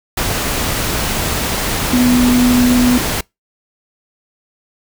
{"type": "tone in noise", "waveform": "sine", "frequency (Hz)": 246.9, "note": "B3", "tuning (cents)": 0, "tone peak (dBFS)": -9, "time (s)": [1.93, 2.98], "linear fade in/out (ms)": 5, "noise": "pink", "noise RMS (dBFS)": -18, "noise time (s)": [0.17, 3.21], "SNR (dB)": 6, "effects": ["noise-tail reverb RT60 0.2 s tail -26 dB re dry"]}